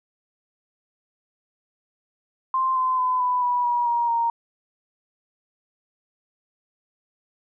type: tone with pitch steps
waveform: sine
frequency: 1046.5 / 1029.1 / 1012 / 995.2 / 978.7 / 962.4 / 946.4 / 930.7 Hz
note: C6 / C6 / B5 / B5 / B5 / B5 / A#5 / A#5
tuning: 0 / -29 / +42 / +13 / -16 / -45 / +26 / -3 cents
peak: -19 dBFS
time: 2.54-4.3 s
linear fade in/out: 2 ms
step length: 220 ms
effects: none